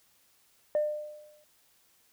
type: tone with exponential decay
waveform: sine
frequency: 601 Hz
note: D5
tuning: 40 cents sharp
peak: -21 dBFS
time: 0.75-1.44 s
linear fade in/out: 1 ms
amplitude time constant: 150 ms
effects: tanh soft clip ceiling -20 dBFS + white hiss -66 dBFS RMS until 2.12 s